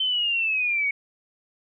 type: linear sweep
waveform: sine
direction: down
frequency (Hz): 3093 to 2210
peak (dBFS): -21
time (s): 0-0.91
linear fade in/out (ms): 5
effects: none